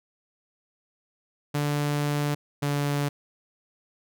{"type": "tone pair in turn", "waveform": "sawtooth", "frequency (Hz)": [146.2, 143.94], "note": ["D3", "D3"], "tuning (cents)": [-7, -34], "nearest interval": "unison", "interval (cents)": 27, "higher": "first", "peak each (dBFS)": -20, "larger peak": "neither", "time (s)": [[1.54, 2.35], [2.62, 3.09]], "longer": "first", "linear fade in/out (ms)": 10, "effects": []}